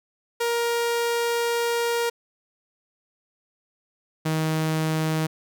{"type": "tone pair in turn", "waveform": "sawtooth", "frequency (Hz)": [470.1, 157.97], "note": ["A#4", "D#3"], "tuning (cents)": [15, 27], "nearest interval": "octave + perfect fifth", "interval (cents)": 1888, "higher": "first", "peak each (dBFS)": -18, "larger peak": "neither", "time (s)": [[0.4, 2.1], [4.25, 5.27]], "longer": "first", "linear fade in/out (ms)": 10, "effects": []}